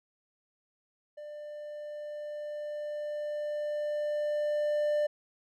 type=tone with level ramp; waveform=triangle; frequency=595 Hz; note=D5; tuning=22 cents sharp; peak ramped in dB=-39 to -23 dBFS; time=1.17-5.07 s; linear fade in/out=10 ms; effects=none